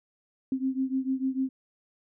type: beating tone pair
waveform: sine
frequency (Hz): 261.4 / 268.1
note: C4 / C4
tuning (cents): -1 / +42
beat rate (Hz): 6.7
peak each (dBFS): -28 / -30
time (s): 0.52-1.49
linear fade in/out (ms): 2
effects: none